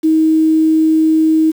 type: tone with quantisation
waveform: sine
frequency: 316.7 Hz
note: D#4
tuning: 31 cents sharp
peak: -8 dBFS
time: 0.03-1.52 s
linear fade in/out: 20 ms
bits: 6
effects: none